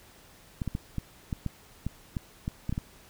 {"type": "clicks", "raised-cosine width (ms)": 5, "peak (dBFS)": -18, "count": 12, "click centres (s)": [0.618, 0.677, 0.751, 0.983, 1.328, 1.463, 1.866, 2.168, 2.479, 2.694, 2.726, 2.779], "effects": ["pink hiss -55 dBFS RMS until 3.09 s"]}